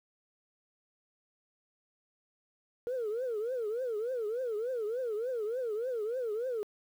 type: tone with vibrato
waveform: sine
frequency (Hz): 466.2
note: A#4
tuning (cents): 0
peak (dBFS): -30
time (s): 2.87-6.63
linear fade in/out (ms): 0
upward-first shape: triangle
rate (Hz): 3.4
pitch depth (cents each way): 230
effects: tanh soft clip ceiling -28 dBFS + 10-bit